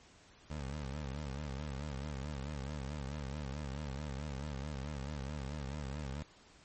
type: tone with vibrato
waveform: 20% pulse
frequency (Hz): 71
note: C#2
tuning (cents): +42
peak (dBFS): -34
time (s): 0.5-6.23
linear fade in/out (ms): 5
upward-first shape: sine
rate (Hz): 4.6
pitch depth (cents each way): 140
effects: pink hiss -61 dBFS RMS until 6.64 s + MP3 32 kbps